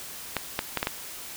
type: clicks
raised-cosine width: 0.3 ms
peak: -9 dBFS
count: 5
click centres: 0.367 / 0.591 / 0.773 / 0.829 / 0.871 s
effects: white hiss -40 dBFS RMS until 1.36 s